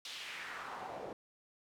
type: noise with band-pass filter sweep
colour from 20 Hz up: pink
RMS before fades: -45 dBFS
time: 0.05-1.13 s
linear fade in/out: 2 ms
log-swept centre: 4000 to 480 Hz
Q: 2
effects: none